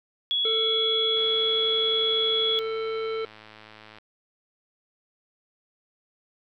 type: tone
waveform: sine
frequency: 3362 Hz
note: G#7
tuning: 20 cents sharp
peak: -22 dBFS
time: 0.31-2.59 s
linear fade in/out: 0 ms
type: harmonic tone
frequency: 444.8 Hz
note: A4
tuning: 19 cents sharp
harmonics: 1 / 3 / 5 / 7 / 9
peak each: -27 / -37 / -41 / -44 / -46 dBFS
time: 0.45-3.25 s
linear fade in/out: 2 ms
type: click train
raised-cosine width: 0.3 ms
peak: -30 dBFS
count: 305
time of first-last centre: 1.17-3.985 s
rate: 108 Hz
effects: none